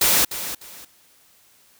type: noise with echo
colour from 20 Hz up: white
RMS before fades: -17 dBFS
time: 0.01-0.25 s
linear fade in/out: 5 ms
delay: 300 ms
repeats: 2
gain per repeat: -12 dB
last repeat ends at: 0.85 s
effects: white hiss -56 dBFS RMS until 1.79 s